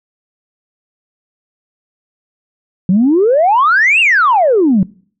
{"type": "exponential two-way sweep", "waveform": "sine", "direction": "up then down", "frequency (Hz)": [174.61, 2836, 174.61], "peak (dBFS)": -6, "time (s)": [2.89, 4.83], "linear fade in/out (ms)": 2, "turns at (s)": 4, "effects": ["noise-tail reverb RT60 0.5 s tail -24 dB re dry", "tanh soft clip ceiling -3 dBFS"]}